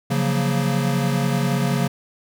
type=chord; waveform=square; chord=Gb major seventh; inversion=second; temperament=equal; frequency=138.59 / 174.61 / 185 / 233.1 Hz; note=Db3 / F3 / Gb3 / Bb3; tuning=0 / 0 / 0 / 0 cents; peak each=-22 / -27 / -27 / -26 dBFS; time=0.1-1.88 s; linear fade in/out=10 ms; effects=none